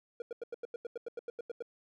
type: tone bursts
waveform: triangle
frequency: 473.2 Hz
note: A#4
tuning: 26 cents sharp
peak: -34 dBFS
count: 14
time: 0.2-1.624 s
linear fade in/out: 2 ms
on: 20 ms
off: 88 ms
effects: none